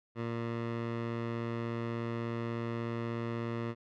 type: tone with low-pass filter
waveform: 15% pulse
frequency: 116.54 Hz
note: A#2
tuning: in tune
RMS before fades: -36 dBFS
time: 0.15-3.75 s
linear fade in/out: 50 ms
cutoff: 2400 Hz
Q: 0.78
effects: none